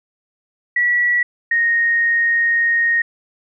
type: tone pair in turn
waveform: sine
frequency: 1940 / 1862 Hz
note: B6 / A#6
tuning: -31 / -2 cents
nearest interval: minor second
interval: 71 cents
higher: first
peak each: -13 dBFS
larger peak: neither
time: 0.76-1.23 / 1.51-3.02 s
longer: second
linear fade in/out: 5 ms
effects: none